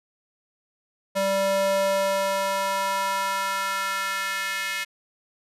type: tone with high-pass filter sweep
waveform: square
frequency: 195 Hz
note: G3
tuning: 9 cents flat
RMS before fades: -25 dBFS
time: 1.15-4.85 s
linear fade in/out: 20 ms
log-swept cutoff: 440 to 2000 Hz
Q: 2.3
effects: resampled to 32000 Hz